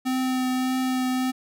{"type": "tone with vibrato", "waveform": "square", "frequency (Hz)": 256.9, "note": "C4", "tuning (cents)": -32, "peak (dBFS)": -23, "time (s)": [0.05, 1.32], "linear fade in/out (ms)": 20, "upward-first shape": "triangle", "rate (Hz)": 1.7, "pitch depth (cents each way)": 13, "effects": []}